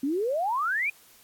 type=exponential sweep; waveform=sine; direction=up; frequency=259.5 to 2489 Hz; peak=-24 dBFS; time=0.03-0.9 s; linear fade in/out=5 ms; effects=white hiss -56 dBFS RMS until 1.23 s + AAC 64 kbps